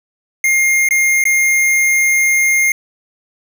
square tone with dropouts, 2124 Hz, C7, 25 cents sharp, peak -11 dBFS, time 0.44-2.72 s, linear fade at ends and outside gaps 2 ms, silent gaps 0.888-0.908 / 1.24-1.253 s, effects none

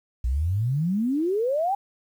sine exponential sweep, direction up, 57.2 to 821 Hz, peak -21 dBFS, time 0.24-1.75 s, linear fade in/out 5 ms, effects 9-bit

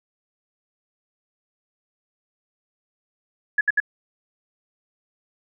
sine tone bursts, 1694 Hz, G#6, 34 cents sharp, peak -15 dBFS, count 3, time 3.58-3.802 s, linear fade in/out 5 ms, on 30 ms, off 66 ms, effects none

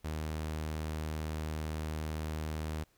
sawtooth tone, 77.78 Hz, D#2, in tune, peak -31 dBFS, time 0.04-2.84 s, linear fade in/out 10 ms, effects pink hiss -70 dBFS RMS until 2.97 s

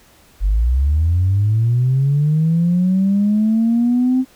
sine linear sweep, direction up, 45.06 to 261.6 Hz, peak -11 dBFS, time 0.4-4.25 s, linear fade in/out 50 ms, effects tanh soft clip ceiling -8 dBFS + pink hiss -50 dBFS RMS until 4.35 s

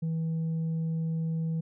sine tone with tanh clipping, 162.3 Hz, E3, 27 cents flat, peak -28 dBFS, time 0.02-1.61 s, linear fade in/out 10 ms, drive 2 dB, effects none

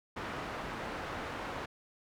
white low-pass noise, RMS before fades -40 dBFS, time 0.16-1.66 s, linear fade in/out 10 ms, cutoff 1400 Hz, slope 12 dB/octave, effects none

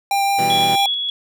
square tone with vibrato, 794 Hz, G5, 22 cents sharp, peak -16 dBFS, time 0.11-0.86 s, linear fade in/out 2 ms, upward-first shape triangle, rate 5.9 Hz, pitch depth 8 cents each way
15% pulse chord, E minor, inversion second, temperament equal, 123.47 / 164.81 / 196 Hz, B2 / E3 / G3, 0 / 0 / 0 cents, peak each -22 dBFS, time 0.38-0.76 s, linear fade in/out 10 ms
sine tone with tremolo, 3363 Hz, G#7, 21 cents sharp, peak -17 dBFS, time 0.5-1.1 s, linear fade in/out 2 ms, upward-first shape square, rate 3.4 Hz, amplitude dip 30%
effects none

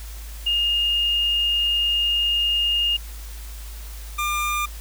sine / 25% pulse tone pair in turn, 2835 / 1199.6 Hz, F7 / D6, +25 / +36 cents, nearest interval octave + minor third, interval 1489 cents, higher first, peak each -18 dBFS, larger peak neither, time 0.46-2.97 / 4.18-4.66 s, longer first, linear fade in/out 10 ms, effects added 53 Hz sine -33 dBFS peak until 4.8 s + white hiss -43 dBFS RMS until 4.8 s

